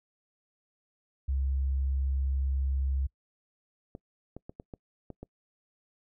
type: tone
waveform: sine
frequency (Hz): 67.3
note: C2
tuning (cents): +49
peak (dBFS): -26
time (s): 1.28-3.07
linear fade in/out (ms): 10
type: clicks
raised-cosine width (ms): 2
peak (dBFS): -28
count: 7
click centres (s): 3.951 / 4.366 / 4.495 / 4.599 / 4.738 / 5.103 / 5.23
effects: noise-tail reverb RT60 0.1 s tail -25 dB re dry